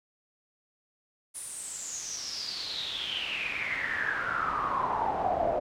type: noise with band-pass filter sweep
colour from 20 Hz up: brown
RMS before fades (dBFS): -32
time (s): 1.34-5.6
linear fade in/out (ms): 20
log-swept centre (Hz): 10000 to 610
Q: 9.7
effects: none